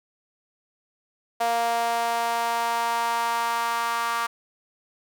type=tone with high-pass filter sweep; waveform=sawtooth; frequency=233.1 Hz; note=A#3; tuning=in tune; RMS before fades=-25 dBFS; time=1.4-4.27 s; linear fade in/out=10 ms; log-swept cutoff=710 to 1100 Hz; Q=3.9; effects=none